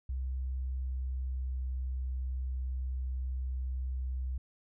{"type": "tone with pitch glide", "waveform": "sine", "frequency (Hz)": [64.7, 64.14], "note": ["C2", "C2"], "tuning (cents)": [-19, -34], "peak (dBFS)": -32, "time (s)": [0.09, 4.38], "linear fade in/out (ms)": 5, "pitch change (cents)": -15, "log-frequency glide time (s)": [0.51, 1.55], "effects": []}